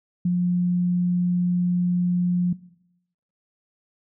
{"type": "tone", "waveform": "sine", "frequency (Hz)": 177.6, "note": "F3", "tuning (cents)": 29, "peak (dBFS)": -18, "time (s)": [0.25, 2.53], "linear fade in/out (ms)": 5, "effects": ["noise-tail reverb RT60 0.8 s tail -19 dB re dry"]}